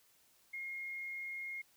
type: tone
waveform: sine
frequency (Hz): 2143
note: C7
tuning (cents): +41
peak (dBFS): -40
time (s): 0.53-1.62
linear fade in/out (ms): 10
effects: white hiss -69 dBFS RMS until 1.76 s